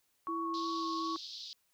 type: tone with vibrato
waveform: sine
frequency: 1108.7 Hz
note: C#6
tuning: in tune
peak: -35 dBFS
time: 0.27-1.16 s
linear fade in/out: 0 ms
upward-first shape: square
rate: 2.7 Hz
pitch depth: 13 cents each way
type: tone with pitch glide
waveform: sine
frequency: 331.5 to 326.9 Hz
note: E4 to E4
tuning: +10 to -14 cents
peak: -37 dBFS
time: 0.28-1.17 s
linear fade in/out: 10 ms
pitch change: -24 cents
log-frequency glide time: 0.69-0.95 s
type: band-pass noise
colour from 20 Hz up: pink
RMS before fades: -46 dBFS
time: 0.54-1.53 s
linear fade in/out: 0 ms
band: 3600 to 5100 Hz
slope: 48 dB/octave
effects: white hiss -75 dBFS RMS until 1.73 s